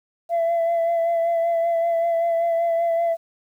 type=tone with vibrato; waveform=sine; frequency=673 Hz; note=E5; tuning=36 cents sharp; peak=-16 dBFS; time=0.29-3.17 s; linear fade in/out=50 ms; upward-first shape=sine; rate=5.2 Hz; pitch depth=24 cents each way; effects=tanh soft clip ceiling -16 dBFS + 9-bit